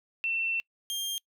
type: tone pair in turn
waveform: sine / sawtooth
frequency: 2692 / 3201 Hz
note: E7 / G7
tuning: +36 / +36 cents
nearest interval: minor third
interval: 300 cents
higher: second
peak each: -27 dBFS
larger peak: neither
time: 0.24-0.6 / 0.9-1.18 s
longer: first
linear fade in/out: 0 ms
effects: noise-tail reverb RT60 0.1 s tail -25 dB re dry